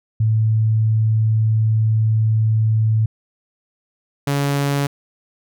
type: tone pair in turn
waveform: sine / sawtooth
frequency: 110 / 141.34 Hz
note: A2 / C#3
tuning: 0 / +34 cents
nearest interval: major third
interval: 434 cents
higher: second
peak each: -13 dBFS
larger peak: neither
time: 0.2-3.06 / 4.27-4.87 s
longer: first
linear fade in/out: 5 ms
effects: none